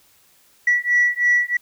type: beating tone pair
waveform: sine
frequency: 1945 / 1948.1 Hz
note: B6 / B6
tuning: -27 / -24 cents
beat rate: 3.1 Hz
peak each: -17 dBFS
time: 0.67-1.57 s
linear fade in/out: 5 ms
effects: tanh soft clip ceiling -9 dBFS + white hiss -56 dBFS RMS until 1.61 s